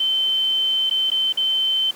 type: tone with dropouts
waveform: sine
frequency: 3083 Hz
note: G7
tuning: 29 cents flat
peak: -17 dBFS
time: 0-1.91 s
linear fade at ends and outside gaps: 5 ms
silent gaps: 0.898-0.909 / 1.103-1.115 / 1.325-1.372 s
effects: pink hiss -42 dBFS RMS until 1.95 s + high-pass 300 Hz 12 dB/octave